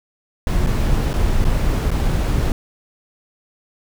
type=noise with dropouts; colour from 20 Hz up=brown; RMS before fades=-17 dBFS; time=0.47-2.52 s; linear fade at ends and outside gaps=1 ms; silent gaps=0.664-0.67 / 1.132-1.139 / 1.443-1.45 / 1.906-1.914 s; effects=none